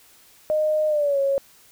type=tone with pitch glide; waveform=sine; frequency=615 to 551.1 Hz; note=D#5 to C#5; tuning=-20 to -10 cents; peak=-18 dBFS; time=0.5-1.38 s; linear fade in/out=0 ms; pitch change=-190 cents; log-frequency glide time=0.88-1.19 s; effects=white hiss -53 dBFS RMS until 1.71 s